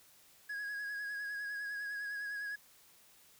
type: tone with vibrato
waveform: triangle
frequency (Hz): 1661.2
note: G#6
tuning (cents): 0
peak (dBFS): -36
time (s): 0.49-2.56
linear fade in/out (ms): 10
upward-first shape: sine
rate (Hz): 9.9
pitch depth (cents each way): 32
effects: white hiss -63 dBFS RMS until 3.39 s